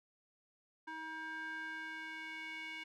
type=tone with band-pass filter sweep; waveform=square; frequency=318.2 Hz; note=D#4; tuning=39 cents sharp; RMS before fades=-45 dBFS; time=0.87-2.84 s; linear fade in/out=10 ms; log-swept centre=1300 to 2400 Hz; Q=3.9; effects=none